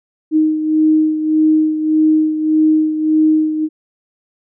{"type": "beating tone pair", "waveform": "sine", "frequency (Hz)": [311.1, 312.8], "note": ["D#4", "D#4"], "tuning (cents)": [0, 9], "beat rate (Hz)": 1.7, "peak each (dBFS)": [-11, -18], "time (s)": [0.31, 3.69], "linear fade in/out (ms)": 50, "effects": []}